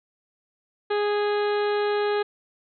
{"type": "harmonic tone with a mistuned harmonic", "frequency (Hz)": 414, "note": "G#4", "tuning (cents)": -5, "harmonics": [1, 2, 3, 4, 5, 6, 7, 8, 9, 10], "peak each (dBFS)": [-22, -30, -34, -34, -42, -41, -45, -42, -46, -42], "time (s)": [0.9, 2.23], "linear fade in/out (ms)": 10, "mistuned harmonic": 10, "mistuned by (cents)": -34, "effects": []}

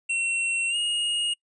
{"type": "tone with pitch glide", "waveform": "square", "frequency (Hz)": [2720, 2863], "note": ["F7", "F7"], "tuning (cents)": [-46, 42], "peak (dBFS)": -24, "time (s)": [0.09, 1.34], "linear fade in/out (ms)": 10, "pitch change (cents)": 88, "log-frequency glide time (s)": [0.69, 0.76], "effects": ["noise-tail reverb RT60 0.1 s tail -25 dB re dry", "resampled to 22050 Hz"]}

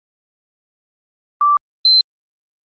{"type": "tone pair in turn", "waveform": "sine", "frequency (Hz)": [1168, 4091], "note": ["D6", "C8"], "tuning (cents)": [-10, -40], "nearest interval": "octave + minor seventh", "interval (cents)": 2170, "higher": "second", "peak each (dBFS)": [-9, -7], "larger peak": "second", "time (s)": [[1.41, 1.57], [1.85, 2.01]], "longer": "neither", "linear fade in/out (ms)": 2, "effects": ["Opus 32 kbps"]}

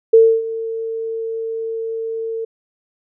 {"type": "tone with ADSR envelope", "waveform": "sine", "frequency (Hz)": 450.9, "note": "A4", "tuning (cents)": 42, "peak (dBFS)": -4, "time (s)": [0.13, 2.45], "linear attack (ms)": 9, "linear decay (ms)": 280, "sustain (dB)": -17, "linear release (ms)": 8, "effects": []}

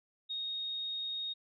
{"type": "tone", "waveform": "sine", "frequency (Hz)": 3729, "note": "A#7", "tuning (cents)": 0, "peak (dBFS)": -35, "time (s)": [0.29, 1.34], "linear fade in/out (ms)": 20, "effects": []}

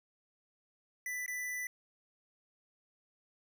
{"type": "tone with dropouts", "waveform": "square", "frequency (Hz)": 1987, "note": "B6", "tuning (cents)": 10, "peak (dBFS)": -37, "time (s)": [1.06, 1.67], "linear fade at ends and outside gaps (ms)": 2, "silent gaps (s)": [1.262, 1.279], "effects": []}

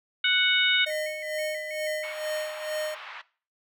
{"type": "harmonic tone", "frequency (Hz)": 740, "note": "F#5", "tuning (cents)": 0, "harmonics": [2, 3, 4, 5], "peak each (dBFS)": [-26, -26, -26, -26], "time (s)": [0.24, 0.85], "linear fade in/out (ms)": 5}
{"type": "tone with vibrato", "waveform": "sine", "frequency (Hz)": 2100, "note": "C7", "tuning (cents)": 6, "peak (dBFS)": -35, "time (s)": [0.74, 2.13], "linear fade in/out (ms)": 5, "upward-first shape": "square", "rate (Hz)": 3.1, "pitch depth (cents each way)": 86}
{"type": "tone with tremolo", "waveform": "square", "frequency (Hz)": 615, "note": "D#5", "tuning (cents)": -20, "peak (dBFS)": -28, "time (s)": [0.86, 2.95], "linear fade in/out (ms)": 10, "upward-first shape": "sine", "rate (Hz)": 2.2, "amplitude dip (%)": 65}
{"type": "band-pass noise", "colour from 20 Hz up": "pink", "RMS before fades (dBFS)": -42, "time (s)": [2.03, 3.22], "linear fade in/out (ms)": 10, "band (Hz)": [870, 3200], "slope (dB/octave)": 24}
{"effects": ["noise-tail reverb RT60 0.4 s tail -19 dB re dry"]}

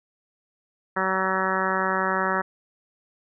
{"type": "harmonic tone", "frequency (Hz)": 189.1, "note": "F#3", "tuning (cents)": 38, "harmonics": [1, 2, 3, 4, 5, 6, 7, 8, 9, 10], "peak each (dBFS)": [-32, -31, -31, -33, -29, -31, -28, -32, -30, -34], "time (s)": [0.96, 2.42], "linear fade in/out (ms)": 10, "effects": []}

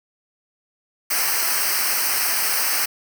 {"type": "noise with comb filter", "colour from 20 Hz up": "white", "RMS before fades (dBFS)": -21, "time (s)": [1.1, 2.86], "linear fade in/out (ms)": 10, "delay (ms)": 0.28, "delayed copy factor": -0.9, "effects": []}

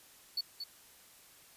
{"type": "tone with echo", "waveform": "triangle", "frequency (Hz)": 4449, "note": "C#8", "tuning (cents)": 5, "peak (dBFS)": -30, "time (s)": [0.37, 0.41], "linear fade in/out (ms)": 5, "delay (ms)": 230, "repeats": 1, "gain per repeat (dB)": -7, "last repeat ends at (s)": 0.64, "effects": ["white hiss -59 dBFS RMS until 1.56 s", "resampled to 32000 Hz"]}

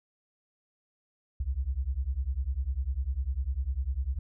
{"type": "beating tone pair", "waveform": "sine", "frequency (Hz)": [61, 71], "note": ["B1", "C#2"], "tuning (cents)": [-21, 42], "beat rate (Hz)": 10, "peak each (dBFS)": -31, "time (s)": [1.4, 4.19], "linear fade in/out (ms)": 5, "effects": []}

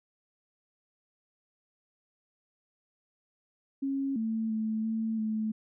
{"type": "tone with pitch steps", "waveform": "sine", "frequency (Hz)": [273.2, 222.8, 219.1, 222.7, 217.7], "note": ["C#4", "A3", "A3", "A3", "A3"], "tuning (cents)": [-25, 22, -7, 21, -18], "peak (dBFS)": -28, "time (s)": [3.82, 5.52], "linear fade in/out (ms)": 10, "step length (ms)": 340, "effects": []}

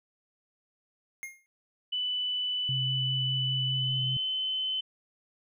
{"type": "tone with exponential decay", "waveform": "square", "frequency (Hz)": 2133, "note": "C7", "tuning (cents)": 33, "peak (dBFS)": -34, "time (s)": [1.23, 1.46], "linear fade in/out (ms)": 0, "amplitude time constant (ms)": 50}
{"type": "tone with pitch glide", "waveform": "sine", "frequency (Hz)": [2987, 3048], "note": ["F#7", "G7"], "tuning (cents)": [16, -49], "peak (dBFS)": -28, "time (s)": [1.92, 4.81], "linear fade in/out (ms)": 10, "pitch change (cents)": 35, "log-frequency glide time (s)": [3.68, 4.13]}
{"type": "tone with vibrato", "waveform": "sine", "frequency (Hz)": 130.81, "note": "C3", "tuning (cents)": 0, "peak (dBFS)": -30, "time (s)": [2.69, 4.17], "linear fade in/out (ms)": 2, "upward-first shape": "sine", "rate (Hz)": 5, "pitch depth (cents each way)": 16}
{"effects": []}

